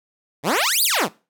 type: exponential two-way sweep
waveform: 10% pulse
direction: up then down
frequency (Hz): 124.4 to 4978 to 124.4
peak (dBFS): -9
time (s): 0.43-1.09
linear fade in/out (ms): 50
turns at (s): 0.83
effects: noise-tail reverb RT60 0.3 s tail -20 dB re dry